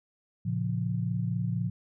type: chord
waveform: sine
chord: Bb minor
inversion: none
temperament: equal with one note detuned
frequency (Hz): 114.54 / 138.59 / 174.61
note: Bb2 / Db3 / F3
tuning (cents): -30 / 0 / 0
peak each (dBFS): -30 / -34 / -31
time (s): 0.45-1.7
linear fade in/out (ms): 10
effects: none